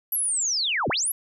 sine linear two-way sweep, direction down then up, 11840 to 65.41 to 11840 Hz, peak -22 dBFS, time 0.12-1.12 s, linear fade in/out 5 ms, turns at 0.89 s, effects none

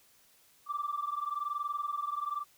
sine tone pair together, 1164 / 1185 Hz, D6 / D6, -16 / +15 cents, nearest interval unison, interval 31 cents, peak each -34 / -35 dBFS, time 0.66-2.45 s, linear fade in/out 50 ms, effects tanh soft clip ceiling -26 dBFS + white hiss -64 dBFS RMS until 2.57 s

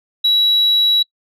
sine tone, 3900 Hz, B7, 23 cents flat, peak -9 dBFS, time 0.24-1.03 s, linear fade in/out 10 ms, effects noise-tail reverb RT60 0.1 s tail -25 dB re dry + tanh soft clip ceiling -8 dBFS

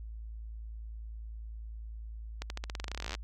accelerating click train, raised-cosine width 0.2 ms, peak -20 dBFS, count 23, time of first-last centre 2.42-3.15 s, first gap 81 ms, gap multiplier 0.9, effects added 55 Hz sine -40 dBFS peak until 3.23 s

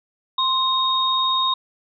sine tone pair together, 1046.5 / 3729 Hz, C6 / A#7, 0 / 0 cents, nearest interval octave + minor seventh, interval 2200 cents, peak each -20 dBFS, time 0.38-1.54 s, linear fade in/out 5 ms, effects none

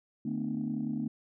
sine tone cluster, 151.2 / 222.9 / 253.5 / 300.2 Hz, D#3 / A3 / B3 / D4, -49 / +23 / +45 / +38 cents, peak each -39 / -33 / -35 / -38 dBFS, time 0.25-1.08 s, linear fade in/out 5 ms, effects tanh soft clip ceiling -23 dBFS

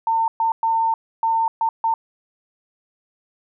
sine tone bursts at uneven times, 904 Hz, A5, 47 cents sharp, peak -16 dBFS, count 6, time 0.07-0.28 / 0.4-0.52 / 0.63-0.94 / 1.23-1.48 / 1.61-1.69 / 1.84-1.94 s, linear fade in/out 2 ms, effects none

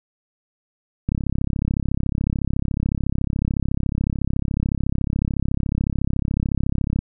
click train, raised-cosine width 5 ms, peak -9 dBFS, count 201, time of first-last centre 1.09-6.99 s, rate 33.9 Hz, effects none

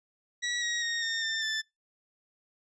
20% pulse tone with pitch steps, 1931 / 1895.6 / 1860.9 / 1826.8 / 1793.4 / 1760.5 Hz, B6 / A#6 / A#6 / A#6 / A6 / A6, -39 / +28 / -3 / -36 / +33 / 0 cents, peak -24 dBFS, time 0.42-1.62 s, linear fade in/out 20 ms, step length 200 ms, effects noise-tail reverb RT60 0.2 s tail -25 dB re dry + resampled to 22050 Hz

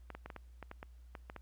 clicks, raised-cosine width 0.5 ms, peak -30 dBFS, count 11, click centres 0.103 / 0.15 / 0.26 / 0.302 / 0.363 / 0.627 / 0.714 / 0.829 / 1.152 / 1.299 / 1.363 s, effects added 60 Hz sine -53 dBFS peak until 1.41 s + pink hiss -75 dBFS RMS until 1.41 s

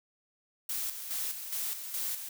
blue noise with tremolo, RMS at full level -34 dBFS, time 0.69-2.29 s, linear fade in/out 5 ms, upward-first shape square, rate 2.4 Hz, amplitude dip 55%, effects none

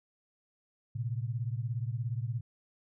sine beating tone pair, 113.5 / 130.5 Hz, A#2 / C3, -46 / -4 cents, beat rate 17 Hz, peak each -33 / -36 dBFS, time 0.95-2.41 s, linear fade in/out 10 ms, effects none

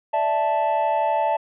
triangle chord, D suspended second, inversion none, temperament equal with one note detuned, 587.3 / 659.3 / 877 Hz, D5 / E5 / A5, 0 / 0 / -6 cents, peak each -24 / -22 / -19 dBFS, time 0.13-1.37 s, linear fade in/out 10 ms, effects resampled to 8000 Hz

